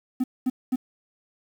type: tone bursts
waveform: triangle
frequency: 255 Hz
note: C4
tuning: 44 cents flat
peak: -17 dBFS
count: 3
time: 0.2-0.76 s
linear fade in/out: 10 ms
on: 40 ms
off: 220 ms
effects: tanh soft clip ceiling -13 dBFS + 8-bit